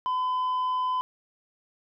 sine tone with tanh clipping, 1012 Hz, B5, 42 cents sharp, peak -25 dBFS, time 0.06-1.01 s, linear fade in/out 0 ms, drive 3 dB, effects none

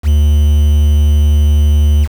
triangle tone with quantisation, 74 Hz, D2, 14 cents sharp, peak -4 dBFS, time 0.03-2.08 s, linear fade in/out 50 ms, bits 5, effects none

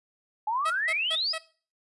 sine exponential sweep, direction up, 830 to 5160 Hz, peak -25 dBFS, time 0.47-1.33 s, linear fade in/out 5 ms
10% pulse tone bursts, 644 Hz, E5, 41 cents flat, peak -22 dBFS, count 4, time 0.65-1.384 s, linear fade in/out 10 ms, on 56 ms, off 170 ms
violet noise with exponential decay, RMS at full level -33 dBFS, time 0.68-0.76 s, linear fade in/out 1 ms, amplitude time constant 17 ms
effects noise-tail reverb RT60 0.4 s tail -18 dB re dry + resampled to 24000 Hz

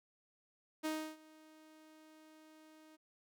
sawtooth tone with ADSR envelope, 312.2 Hz, D#4, 6 cents sharp, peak -31 dBFS, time 0.83-2.97 s, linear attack 24 ms, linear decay 310 ms, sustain -24 dB, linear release 21 ms, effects none

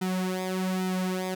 sawtooth tone with flanger, 185.7 Hz, F#3, 7 cents sharp, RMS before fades -29 dBFS, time 0.01-1.35 s, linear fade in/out 10 ms, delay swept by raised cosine 1.8 to 4.7 ms, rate 1.2 Hz, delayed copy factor -0.75, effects none

